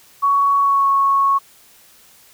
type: tone with pitch glide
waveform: sine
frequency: 1119 to 1103.6 Hz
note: C#6 to C#6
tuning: +16 to -8 cents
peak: -12 dBFS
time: 0.22-1.39 s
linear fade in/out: 20 ms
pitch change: -24 cents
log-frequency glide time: 0.61-0.87 s
effects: white hiss -49 dBFS RMS until 2.33 s